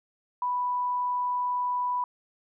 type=tone; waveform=sine; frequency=987.8 Hz; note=B5; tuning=in tune; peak=-25 dBFS; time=0.42-2.04 s; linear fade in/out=2 ms; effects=none